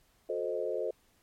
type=chord; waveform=sine; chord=F# diminished seventh; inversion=none; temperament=equal with one note detuned; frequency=363 / 440 / 523.3 / 622.3 Hz; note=F#4 / A4 / C5 / Eb5; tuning=-33 / 0 / 0 / 0 cents; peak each=-38 / -35 / -35 / -37 dBFS; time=0.29-0.91 s; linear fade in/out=5 ms; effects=pink hiss -68 dBFS RMS until 1.22 s + MP3 64 kbps